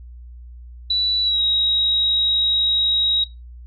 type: tone with pitch glide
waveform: sine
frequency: 3951 to 3812 Hz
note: B7 to A#7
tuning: 0 to +38 cents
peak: -16 dBFS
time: 0.9-3.24 s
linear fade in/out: 5 ms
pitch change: -62 cents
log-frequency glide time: 1.23-1.41 s
effects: noise-tail reverb RT60 0.2 s tail -17 dB re dry + added 60 Hz sine -36 dBFS peak until 3.66 s